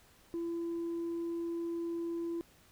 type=tone; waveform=sine; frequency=337.4 Hz; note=E4; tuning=40 cents sharp; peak=-32 dBFS; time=0.34-2.41 s; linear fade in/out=0 ms; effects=tanh soft clip ceiling -32 dBFS + pink hiss -63 dBFS RMS until 2.71 s